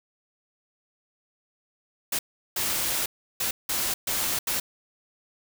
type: noise bursts at uneven times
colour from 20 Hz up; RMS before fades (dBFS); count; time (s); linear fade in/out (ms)
white; -27; 6; 2.12-2.19 / 2.56-3.06 / 3.4-3.51 / 3.69-3.94 / 4.07-4.39 / 4.47-4.6; 5
effects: none